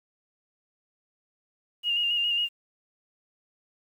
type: tone with vibrato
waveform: sine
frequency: 2837 Hz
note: F7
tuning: 27 cents sharp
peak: -23 dBFS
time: 1.83-2.49 s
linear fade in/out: 50 ms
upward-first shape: square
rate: 7.3 Hz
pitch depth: 25 cents each way
effects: 9-bit